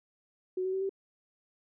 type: tone with pitch steps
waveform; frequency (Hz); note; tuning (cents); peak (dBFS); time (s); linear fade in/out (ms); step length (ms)
sine; 370 / 376 / 382.2 / 388.4; F#4 / F#4 / G4 / G4; 0 / +28 / -44 / -16; -29; 0.57-0.894; 5; 81
effects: none